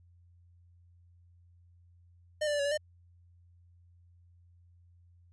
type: tone with pitch steps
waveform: square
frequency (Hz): 608 / 590 / 583 / 564 / 575 / 606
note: D#5 / D5 / D5 / C#5 / D5 / D#5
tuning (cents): -40 / +8 / -13 / +30 / -37 / -46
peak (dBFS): -29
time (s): 2.41-2.776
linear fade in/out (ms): 10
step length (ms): 61
effects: added 87 Hz sine -58 dBFS peak until 5.32 s + resampled to 22050 Hz